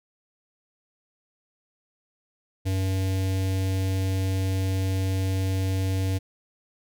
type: tone with notch filter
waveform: square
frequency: 95.1 Hz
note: F#2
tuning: 48 cents sharp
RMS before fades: -25 dBFS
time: 2.65-6.19 s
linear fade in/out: 20 ms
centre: 1200 Hz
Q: 0.86
effects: none